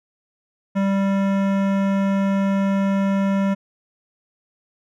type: tone with hard clipping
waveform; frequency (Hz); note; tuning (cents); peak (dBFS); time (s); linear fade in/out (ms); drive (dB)
sine; 196; G3; 0; -19; 0.75-3.55; 20; 17
effects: none